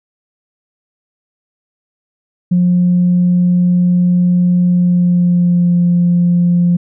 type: tone with pitch glide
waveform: sine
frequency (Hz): 178 to 174.74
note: F3 to F3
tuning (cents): +33 to +1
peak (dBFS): -7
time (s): 2.51-6.77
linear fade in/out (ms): 10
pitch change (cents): -32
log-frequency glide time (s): 4.67-5.76
effects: tanh soft clip ceiling -4 dBFS